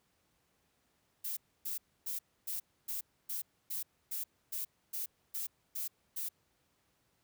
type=noise bursts; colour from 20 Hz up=violet; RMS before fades=-38 dBFS; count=13; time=1.24-6.29 s; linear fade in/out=10 ms; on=130 ms; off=280 ms; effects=pink hiss -75 dBFS RMS until 7.23 s + high-pass 60 Hz 12 dB/octave